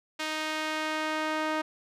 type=tone with band-pass filter sweep; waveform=sawtooth; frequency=311.1 Hz; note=D#4; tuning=in tune; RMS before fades=-31 dBFS; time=0.19-1.62 s; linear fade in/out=10 ms; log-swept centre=2900 to 1200 Hz; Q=0.72; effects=none